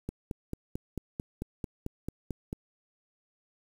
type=click train; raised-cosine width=3 ms; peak=-21 dBFS; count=12; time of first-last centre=0.09-2.529 s; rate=4.51 Hz; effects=8-bit